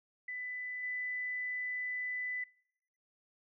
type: tone with level steps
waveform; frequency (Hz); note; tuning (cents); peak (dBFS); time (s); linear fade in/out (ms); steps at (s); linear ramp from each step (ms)
sine; 1996; B6; +18; -38 / -35; 0.28-2.44; 5; 0.83; 5
effects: noise-tail reverb RT60 0.9 s tail -26 dB re dry